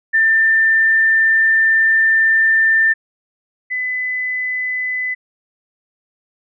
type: tone pair in turn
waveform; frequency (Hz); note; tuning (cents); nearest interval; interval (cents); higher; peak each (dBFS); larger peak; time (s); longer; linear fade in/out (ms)
sine; 1789 / 2008; A6 / B6; +28 / +28; major second; 200; second; -10 / -18; first; 0.13-2.94 / 3.7-5.15; first; 20
effects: none